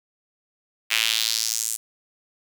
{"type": "tone with high-pass filter sweep", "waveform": "sawtooth", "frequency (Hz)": 112.1, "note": "A2", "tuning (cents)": 33, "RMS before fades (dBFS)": -24, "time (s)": [0.9, 1.77], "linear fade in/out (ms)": 20, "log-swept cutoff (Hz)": [2400, 8400], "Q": 2.3, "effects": []}